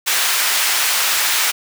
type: high-pass noise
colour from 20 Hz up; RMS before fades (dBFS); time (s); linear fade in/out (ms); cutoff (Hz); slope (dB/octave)
pink; -17; 0.06-1.52; 20; 1400; 12
effects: none